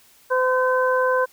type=harmonic tone; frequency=511 Hz; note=C5; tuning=41 cents flat; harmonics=1 / 2 / 3; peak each=-19 / -22 / -24 dBFS; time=0.3-1.26 s; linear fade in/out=20 ms; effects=white hiss -54 dBFS RMS until 1.32 s